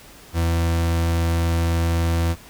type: tone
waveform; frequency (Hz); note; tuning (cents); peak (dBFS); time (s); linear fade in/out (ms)
40% pulse; 83.7; E2; +27; -17; 0.33-2.36; 50
effects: pink hiss -45 dBFS RMS until 2.49 s